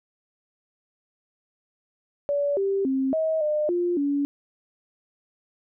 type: tone with pitch steps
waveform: sine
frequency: 573 / 392.5 / 266.2 / 637 / 604 / 351 / 284.3 Hz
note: D5 / G4 / C4 / D#5 / D5 / F4 / C#4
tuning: -43 / +2 / +30 / +41 / +48 / +9 / +44 cents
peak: -21 dBFS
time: 2.29-4.25 s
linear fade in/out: 0 ms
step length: 280 ms
effects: none